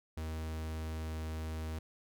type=tone; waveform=45% pulse; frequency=79.3 Hz; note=D#2; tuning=33 cents sharp; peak=-37 dBFS; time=0.17-1.79 s; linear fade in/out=5 ms; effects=none